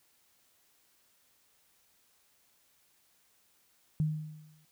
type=tone with exponential decay; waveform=sine; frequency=154.2 Hz; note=D#3; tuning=15 cents flat; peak=-24 dBFS; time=4-4.65 s; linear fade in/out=0 ms; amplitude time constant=140 ms; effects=white hiss -69 dBFS RMS until 4.71 s